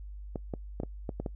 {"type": "clicks", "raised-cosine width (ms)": 2, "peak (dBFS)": -20, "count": 7, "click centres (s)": [0.358, 0.538, 0.801, 0.834, 1.092, 1.2, 1.262], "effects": ["noise-tail reverb RT60 0.1 s tail -24 dB re dry", "added 50 Hz sine -40 dBFS peak until 1.35 s"]}